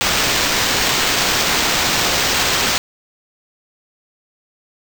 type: noise with sample-and-hold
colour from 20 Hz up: white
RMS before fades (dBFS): -17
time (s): 0.01-2.78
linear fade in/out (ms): 0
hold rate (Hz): 11025
effects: none